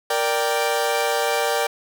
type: chord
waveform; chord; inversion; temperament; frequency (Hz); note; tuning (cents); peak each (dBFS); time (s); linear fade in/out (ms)
sawtooth; G minor; first; equal; 466.2 / 587.3 / 784; Bb4 / D5 / G5; 0 / 0 / 0; -20; 0.1-1.67; 5
effects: none